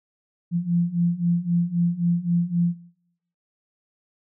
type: beating tone pair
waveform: sine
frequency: 170.4 / 174.2 Hz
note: F3 / F3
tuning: -42 / -4 cents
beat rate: 3.8 Hz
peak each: -24 / -21 dBFS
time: 0.51-2.76 s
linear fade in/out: 50 ms
effects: noise-tail reverb RT60 0.8 s tail -21 dB re dry